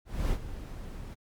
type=noise with ADSR envelope; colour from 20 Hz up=brown; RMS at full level=-27 dBFS; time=0.05-1.15 s; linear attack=260 ms; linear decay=64 ms; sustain=-13 dB; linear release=21 ms; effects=Opus 48 kbps